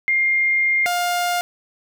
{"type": "tone pair in turn", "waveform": ["sine", "sawtooth"], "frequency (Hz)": [2116, 706.1], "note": ["C7", "F5"], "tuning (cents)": [19, 19], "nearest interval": "octave + perfect fifth", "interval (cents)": 1900, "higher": "first", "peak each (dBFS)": -15, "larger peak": "neither", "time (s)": [[0.08, 0.86], [0.86, 1.41]], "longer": "first", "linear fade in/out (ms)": 0, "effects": []}